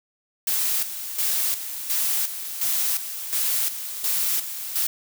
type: noise with tremolo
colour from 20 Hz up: blue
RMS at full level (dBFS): -23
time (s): 0.47-4.87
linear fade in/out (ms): 5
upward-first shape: square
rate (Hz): 1.4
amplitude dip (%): 65
effects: none